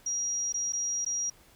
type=tone with dropouts; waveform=sine; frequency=5720 Hz; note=F8; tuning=41 cents sharp; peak=-28 dBFS; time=0.06-1.3 s; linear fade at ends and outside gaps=5 ms; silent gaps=0.525-0.541 / 0.724-0.732 / 1.049-1.062 s; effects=pink hiss -59 dBFS RMS until 1.55 s